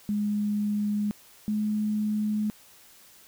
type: tone pair in turn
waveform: sine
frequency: 207.7 / 211.9 Hz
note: G#3 / G#3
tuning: 0 / +35 cents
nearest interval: unison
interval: 35 cents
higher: second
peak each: -24 dBFS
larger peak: neither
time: 0.09-1.11 / 1.48-2.5 s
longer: neither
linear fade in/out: 0 ms
effects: white hiss -54 dBFS RMS until 3.27 s